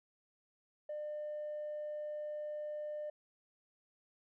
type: tone with tanh clipping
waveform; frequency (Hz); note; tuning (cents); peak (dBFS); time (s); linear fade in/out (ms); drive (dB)
triangle; 600; D5; +37; -39; 0.89-3.1; 5; 5
effects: none